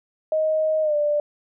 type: tone with pitch glide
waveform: sine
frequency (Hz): 626 to 590.9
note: D#5 to D5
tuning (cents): +10 to +10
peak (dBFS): -18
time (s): 0.32-1.2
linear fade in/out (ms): 2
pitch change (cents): -100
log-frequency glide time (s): 0.82-0.95
effects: none